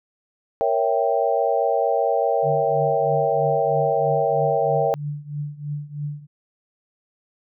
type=chord; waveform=sine; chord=A# diminished seventh; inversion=none; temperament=equal; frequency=466.2 / 554.4 / 659.3 / 784 Hz; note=A#4 / C#5 / E5 / G5; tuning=0 / 0 / 0 / 0 cents; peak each=-23 dBFS; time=0.61-4.94 s; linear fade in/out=0 ms
type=tone with tremolo; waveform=sine; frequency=146.83 Hz; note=D3; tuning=in tune; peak=-23 dBFS; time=2.42-6.27 s; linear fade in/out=50 ms; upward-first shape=triangle; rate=3.1 Hz; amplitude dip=90%
effects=none